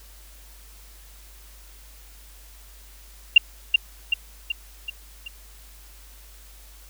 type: tone with echo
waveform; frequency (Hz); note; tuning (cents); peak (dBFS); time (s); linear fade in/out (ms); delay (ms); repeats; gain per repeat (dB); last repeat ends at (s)
sine; 2785; F7; -5; -6; 3.36-3.38; 5; 380; 5; -5; 5.28
effects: added 50 Hz sine -46 dBFS peak until 6.89 s + white hiss -51 dBFS RMS until 6.89 s